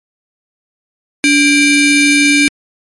40% pulse ring-modulated tone, 1318.5 Hz, E6, in tune, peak -3 dBFS, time 1.24-2.48 s, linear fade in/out 0 ms, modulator 1030 Hz, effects MP3 48 kbps

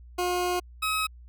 20% pulse tone pair in turn, 357.9 / 1275.4 Hz, F4 / D#6, +42 / +42 cents, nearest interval octave + minor seventh, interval 2200 cents, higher second, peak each -20 / -20 dBFS, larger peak neither, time 0.18-0.6 / 0.82-1.07 s, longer first, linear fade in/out 10 ms, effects added 60 Hz sine -45 dBFS peak until 1.28 s

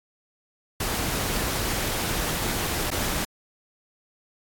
pink noise with dropouts, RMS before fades -27 dBFS, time 0.8-3.25 s, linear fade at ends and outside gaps 5 ms, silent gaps 2.905-2.914 s, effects AAC 64 kbps

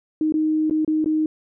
sine tone with dropouts, 311.1 Hz, D#4, in tune, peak -17 dBFS, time 0.21-1.26 s, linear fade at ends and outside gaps 2 ms, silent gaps 0.323-0.34 / 0.698-0.709 / 0.848-0.877 / 1.044-1.059 s, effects none

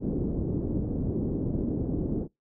white low-pass noise, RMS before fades -29 dBFS, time 0-2.28 s, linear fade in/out 50 ms, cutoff 350 Hz, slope 24 dB/octave, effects noise-tail reverb RT60 0.2 s tail -26 dB re dry

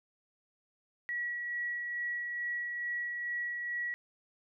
sine tone with tremolo, 1926 Hz, B6, 44 cents flat, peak -32 dBFS, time 1.09-3.94 s, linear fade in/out 0 ms, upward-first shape sine, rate 2.3 Hz, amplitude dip 30%, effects none

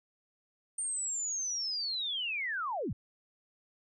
sine linear sweep, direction down, 8870 to 61.74 Hz, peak -32 dBFS, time 0.78-2.93 s, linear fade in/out 5 ms, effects none

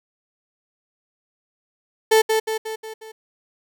35% pulse tone with echo, 440 Hz, A4, in tune, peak -10 dBFS, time 2.11-2.22 s, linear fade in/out 10 ms, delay 180 ms, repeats 5, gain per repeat -5 dB, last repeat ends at 3.12 s, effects none

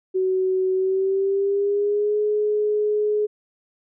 sine tone with pitch glide, 374.9 to 420.8 Hz, F#4 to G#4, +23 to +23 cents, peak -18 dBFS, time 0.14-3.27 s, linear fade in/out 20 ms, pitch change +200 cents, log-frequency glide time 0.73-2.18 s, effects none

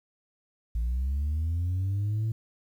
sine linear sweep, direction up, 55 to 112.9 Hz, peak -23 dBFS, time 0.75-2.32 s, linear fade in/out 5 ms, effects tanh soft clip ceiling -24 dBFS + 10-bit

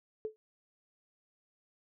sine tone with exponential decay, 434.1 Hz, A4, 23 cents flat, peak -30 dBFS, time 0.25-0.36 s, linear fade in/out 0 ms, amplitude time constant 23 ms, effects none

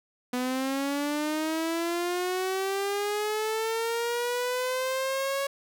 sawtooth linear sweep, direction up, 246.9 to 556 Hz, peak -23 dBFS, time 0.33-5.47 s, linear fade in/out 5 ms, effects none

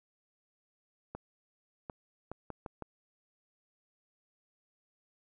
clicks, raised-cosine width 1 ms, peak -26 dBFS, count 6, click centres 1.15 / 1.898 / 2.316 / 2.503 / 2.662 / 2.823 s, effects none

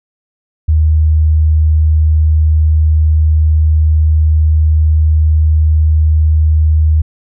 sine tone, 77.78 Hz, D#2, in tune, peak -6 dBFS, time 0.68-7.02 s, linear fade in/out 10 ms, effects none

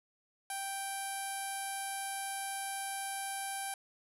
sawtooth tone with low-pass filter, 784 Hz, G5, in tune, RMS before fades -39 dBFS, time 0.5-3.74 s, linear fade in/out 2 ms, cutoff 11000 Hz, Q 8.3, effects none

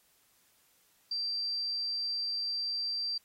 sine tone, 4699 Hz, D8, in tune, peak -31 dBFS, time 1.11-3.18 s, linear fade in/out 5 ms, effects white hiss -68 dBFS RMS until 3.24 s + AAC 48 kbps

